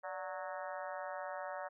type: harmonic tone with a mistuned harmonic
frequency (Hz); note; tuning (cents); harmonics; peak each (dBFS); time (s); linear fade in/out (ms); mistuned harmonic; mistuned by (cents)
184.3; F#3; -7; 3 / 4 / 5 / 6 / 7 / 8 / 9 / 10; -44 / -46 / -48 / -50 / -51 / -52 / -53 / -54; 0.03-1.69; 20; 3; +80
effects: none